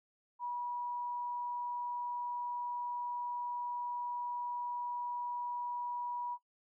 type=tone; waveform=sine; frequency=970 Hz; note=B5; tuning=31 cents flat; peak=-36 dBFS; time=0.39-6.38 s; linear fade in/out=50 ms; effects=noise-tail reverb RT60 0.1 s tail -19 dB re dry